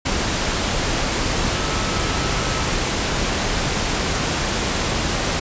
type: tone in noise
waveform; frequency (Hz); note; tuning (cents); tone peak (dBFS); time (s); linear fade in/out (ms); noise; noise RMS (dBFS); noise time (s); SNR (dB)
sine; 1300; E6; -24; -32; 1.54-2.65; 10; pink; -21; 0.05-5.4; -14
effects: resampled to 16000 Hz